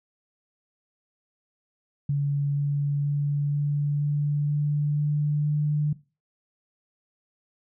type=tone with pitch steps; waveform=sine; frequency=142.5 / 143.41 / 144.32 / 145.24 / 146.17 / 147.1 / 148.04 / 148.98 Hz; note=C#3 / D3 / D3 / D3 / D3 / D3 / D3 / D3; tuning=+48 / -41 / -30 / -19 / -8 / +3 / +14 / +25 cents; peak=-21 dBFS; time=2.09-5.93 s; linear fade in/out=5 ms; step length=480 ms; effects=noise-tail reverb RT60 0.3 s tail -18 dB re dry